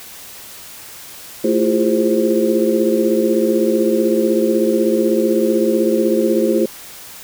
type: tone cluster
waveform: sine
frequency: 221.7 / 333.7 / 349.7 / 406.3 / 525 Hz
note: A3 / E4 / F4 / G#4 / C5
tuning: +13 / +21 / +2 / -38 / +6 cents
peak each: -19 dBFS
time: 1.44-6.66 s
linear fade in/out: 5 ms
effects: white hiss -36 dBFS RMS until 7.23 s